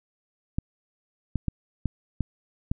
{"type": "clicks", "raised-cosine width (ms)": 5, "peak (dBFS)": -13, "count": 6, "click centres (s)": [0.585, 1.357, 1.483, 1.857, 2.207, 2.715], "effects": []}